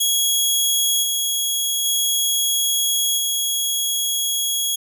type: tone with level steps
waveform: 15% pulse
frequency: 3323 Hz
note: G#7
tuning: in tune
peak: -9 / -12 / -10 / -12 dBFS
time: 0-4.76 s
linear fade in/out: 10 ms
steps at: 1.02 / 1.84 / 3.17 s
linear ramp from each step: 20 ms
effects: none